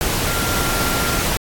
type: tone in noise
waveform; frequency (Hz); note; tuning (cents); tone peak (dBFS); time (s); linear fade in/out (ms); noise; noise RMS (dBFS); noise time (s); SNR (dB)
sine; 1384; F6; -16; -25; 0.27-1.22; 0; pink; -20; 0.01-1.37; -8
effects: AAC 64 kbps